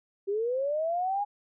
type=linear sweep; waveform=sine; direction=up; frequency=385.7 to 830.6 Hz; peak=-26 dBFS; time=0.27-1.25 s; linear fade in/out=20 ms; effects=none